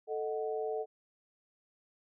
sine chord, D# diminished, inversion second, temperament equal, 440 / 622.3 / 740 Hz, A4 / D#5 / F#5, 0 / 0 / 0 cents, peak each -34 / -40 / -40 dBFS, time 0.07-0.86 s, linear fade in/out 50 ms, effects none

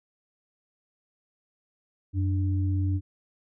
sine tone pair together, 92.5 / 293.7 Hz, F#2 / D4, 0 / 0 cents, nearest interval octave + minor sixth, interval 2000 cents, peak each -23 / -33 dBFS, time 2.13-3.01 s, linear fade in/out 50 ms, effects none

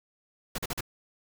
pink noise bursts, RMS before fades -32 dBFS, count 4, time 0.55-0.808 s, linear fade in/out 5 ms, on 33 ms, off 42 ms, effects none

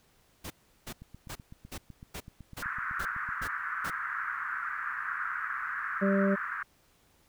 pink noise bursts, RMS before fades -40 dBFS, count 9, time 0.44-3.905 s, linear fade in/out 10 ms, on 65 ms, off 360 ms
click train, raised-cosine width 5 ms, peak -34 dBFS, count 20, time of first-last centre 1.02-3.416 s, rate 7.93 Hz
white band-pass noise, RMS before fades -35 dBFS, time 2.62-6.63 s, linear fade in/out 5 ms, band 1200 to 1700 Hz, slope 48 dB/octave
harmonic tone, 196.4 Hz, G3, 4 cents sharp, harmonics 1 / 2 / 3, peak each -25 / -32 / -30 dBFS, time 6.01-6.36 s, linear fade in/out 20 ms
effects pink hiss -66 dBFS RMS until 7.28 s

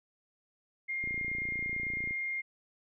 sine tone, 2122 Hz, C7, 24 cents sharp, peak -32 dBFS, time 0.88-2.42 s, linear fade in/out 20 ms
click train, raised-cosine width 3 ms, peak -32 dBFS, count 32, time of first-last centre 1.04-2.109 s, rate 29 Hz
effects none

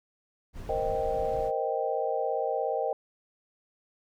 brown noise, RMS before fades -39 dBFS, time 0.53-1.52 s, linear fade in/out 50 ms
sine chord, C minor seventh, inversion third, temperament equal, 466.2 / 523.3 / 622.3 / 784 Hz, Bb4 / C5 / Eb5 / G5, 0 / 0 / 0 / 0 cents, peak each -32 dBFS, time 0.69-2.93 s, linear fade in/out 2 ms
effects none

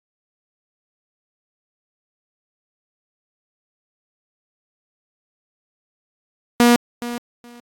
sawtooth tone with echo, 239.5 Hz, A#3, 47 cents sharp, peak -6 dBFS, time 6.6-6.76 s, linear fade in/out 0 ms, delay 420 ms, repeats 2, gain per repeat -15 dB, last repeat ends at 7.6 s, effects AAC 48 kbps

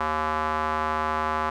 square tone with band-pass filter, 77.78 Hz, D#2, in tune, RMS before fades -26 dBFS, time 0-1.5 s, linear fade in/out 5 ms, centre 1100 Hz, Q 2.8, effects none

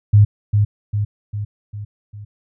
sine tone with echo, 103.83 Hz, G#2, in tune, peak -6 dBFS, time 0.13-0.25 s, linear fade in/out 10 ms, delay 400 ms, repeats 5, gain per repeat -5 dB, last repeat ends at 2.25 s, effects none

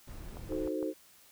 brown noise, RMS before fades -44 dBFS, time 0.07-0.69 s, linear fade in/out 10 ms
click train, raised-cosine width 1 ms, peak -31 dBFS, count 4, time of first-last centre 0.37-0.828 s, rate 6.55 Hz
sine chord, D# diminished seventh, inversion none, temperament equal with one note detuned, 311.1 / 368.9 / 440 / 523.3 Hz, D#4 / F#4 / A4 / C5, 0 / -5 / 0 / 0 cents, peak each -35 / -38 / -39 / -38 dBFS, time 0.48-0.94 s, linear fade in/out 50 ms
effects white hiss -60 dBFS RMS until 1.31 s

